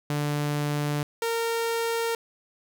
sawtooth tone pair in turn, 147 / 460.5 Hz, D3 / A#4, +2 / -21 cents, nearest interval octave + minor sixth, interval 1977 cents, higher second, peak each -21 dBFS, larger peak neither, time 0.1-1.03 / 1.22-2.15 s, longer neither, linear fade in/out 2 ms, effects none

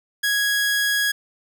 sawtooth tone, 1660 Hz, G#6, 1 cent flat, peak -15 dBFS, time 0.23-1.12 s, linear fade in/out 10 ms, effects none

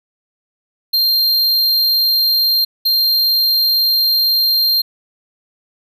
square tone bursts at uneven times, 4186 Hz, C8, in tune, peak -12 dBFS, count 2, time 0.93-2.65 / 2.85-4.82 s, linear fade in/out 10 ms, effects none

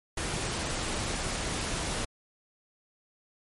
pink noise, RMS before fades -32 dBFS, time 0.17-2.05 s, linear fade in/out 5 ms, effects MP3 48 kbps

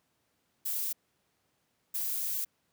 violet noise bursts at uneven times, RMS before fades -33 dBFS, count 2, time 0.65-0.93 / 1.94-2.45 s, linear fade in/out 10 ms, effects pink hiss -75 dBFS RMS until 2.72 s + high-pass 100 Hz 12 dB/octave

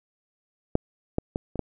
clicks, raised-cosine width 2 ms, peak -6 / -10 / -13 / -20 / -13 dBFS, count 5, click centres 0.754 / 1.184 / 1.359 / 1.557 / 1.593 s, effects none

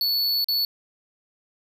square tone with dropouts, 4435 Hz, C#8, in tune, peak -21 dBFS, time 0.01-0.65 s, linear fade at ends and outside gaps 1 ms, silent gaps 0.444-0.485 s, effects none

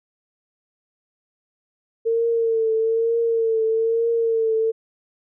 sine tone with vibrato, 453.5 Hz, A#4, 48 cents flat, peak -17 dBFS, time 2.05-4.72 s, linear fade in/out 20 ms, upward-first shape triangle, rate 1.1 Hz, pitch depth 44 cents each way, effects none

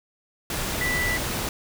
sine tone in noise, 1975.5 Hz, B6, in tune, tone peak -24 dBFS, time 0.81-1.17 s, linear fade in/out 2 ms, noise pink, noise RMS -28 dBFS, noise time 0.5-1.49 s, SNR +1 dB, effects none

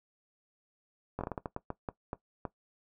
slowing click train, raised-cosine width 1 ms, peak -21 dBFS, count 12, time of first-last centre 1.19-2.452 s, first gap 20 ms, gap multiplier 1.32, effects noise-tail reverb RT60 0.1 s tail -17 dB re dry

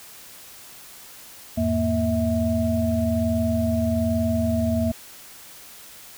sine tone cluster, 84.1 / 105.3 / 231.9 / 649 Hz, E2 / G#2 / A#3 / E5, +35 / +24 / -9 / -27 cents, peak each -26 / -29 / -22 / -26 dBFS, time 1.57-4.92 s, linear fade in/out 10 ms, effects white hiss -44 dBFS RMS until 6.17 s

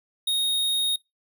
square tone, 3729 Hz, A#7, in tune, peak -22 dBFS, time 0.27-0.96 s, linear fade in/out 5 ms, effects noise-tail reverb RT60 0.2 s tail -26 dB re dry

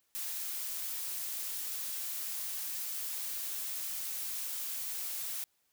blue noise, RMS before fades -38 dBFS, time 0.15-5.44 s, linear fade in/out 0 ms, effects white hiss -75 dBFS RMS until 5.72 s

